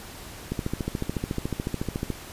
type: click train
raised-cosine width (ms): 3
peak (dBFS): -14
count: 23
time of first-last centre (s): 0.52-2.103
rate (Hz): 13.9
effects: pink hiss -42 dBFS RMS until 2.32 s + resampled to 32000 Hz